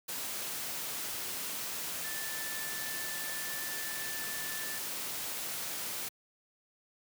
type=tone in noise; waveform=sine; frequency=1760 Hz; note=A6; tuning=in tune; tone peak=-42 dBFS; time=2.04-4.79 s; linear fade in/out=10 ms; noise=white; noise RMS=-38 dBFS; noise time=0.08-6.09 s; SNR=-7 dB; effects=high-pass 100 Hz 12 dB/octave